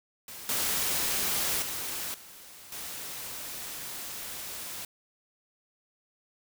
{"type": "noise with level steps", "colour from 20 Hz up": "white", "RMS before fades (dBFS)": [-43, -29, -35, -49, -39], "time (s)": [0.28, 4.85], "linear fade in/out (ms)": 2, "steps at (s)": [0.49, 1.62, 2.14, 2.72], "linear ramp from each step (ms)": 2, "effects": []}